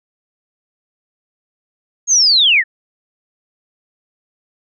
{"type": "linear sweep", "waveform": "sine", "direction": "down", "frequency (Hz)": [6645, 1700], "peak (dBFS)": -8, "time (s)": [2.07, 2.64], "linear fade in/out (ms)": 50, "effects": []}